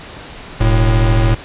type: tone pair together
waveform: square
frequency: 41.77 / 111.5 Hz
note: E1 / A2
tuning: +24 / +23 cents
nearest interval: octave + perfect fourth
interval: 1699 cents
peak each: -13 dBFS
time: 0.6-1.35 s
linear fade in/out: 10 ms
effects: pink hiss -33 dBFS RMS until 1.44 s + resampled to 8000 Hz